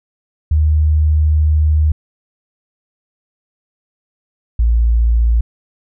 sine tone pair in turn, 76.7 / 57.46 Hz, D#2 / A#1, -24 / -24 cents, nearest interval perfect fourth, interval 500 cents, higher first, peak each -9 dBFS, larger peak neither, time 0.51-1.92 / 4.59-5.41 s, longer first, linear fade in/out 5 ms, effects none

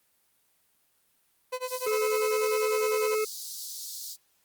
30% pulse tone with tremolo, 507 Hz, B4, 45 cents sharp, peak -26 dBFS, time 1.52-3.15 s, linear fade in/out 10 ms, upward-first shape sine, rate 10 Hz, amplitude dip 95%
pink high-pass noise, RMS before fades -39 dBFS, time 1.65-4.17 s, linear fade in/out 50 ms, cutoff 4100 Hz, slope 48 dB/octave
harmonic tone, 431.1 Hz, A4, 35 cents flat, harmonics 1 / 3 / 5 / 6, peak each -25 / -35 / -39 / -41 dBFS, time 1.86-3.25 s, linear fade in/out 10 ms
effects white hiss -69 dBFS RMS until 4.44 s + Opus 32 kbps

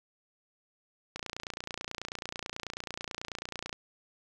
click train, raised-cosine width 0.2 ms, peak -19 dBFS, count 76, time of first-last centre 1.16-3.728 s, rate 29.2 Hz, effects none

